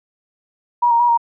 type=tone with pitch steps; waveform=sine; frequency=960 / 934 / 961 / 937 Hz; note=B5 / A#5 / B5 / A#5; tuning=-49 / +3 / -48 / +9 cents; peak=-11 dBFS; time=0.82-1.176 s; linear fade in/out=10 ms; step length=89 ms; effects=none